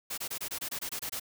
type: noise bursts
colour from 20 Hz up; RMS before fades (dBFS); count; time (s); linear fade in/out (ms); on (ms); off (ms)
white; -36; 11; 0.1-1.198; 10; 78; 24
effects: none